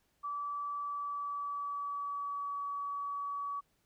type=tone with pitch glide; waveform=sine; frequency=1155 to 1137.1 Hz; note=D6 to C#6; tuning=-29 to +44 cents; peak=-35 dBFS; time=0.23-3.61 s; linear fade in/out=20 ms; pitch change=-27 cents; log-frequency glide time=0.8-2.61 s; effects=pink hiss -75 dBFS RMS until 3.85 s